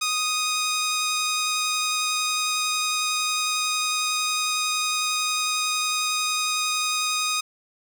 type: tone with vibrato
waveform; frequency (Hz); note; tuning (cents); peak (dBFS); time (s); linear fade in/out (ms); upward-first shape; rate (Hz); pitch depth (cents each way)
10% pulse; 1244.5; D#6; 0; -14; 0.01-7.41; 10; triangle; 11; 10
effects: none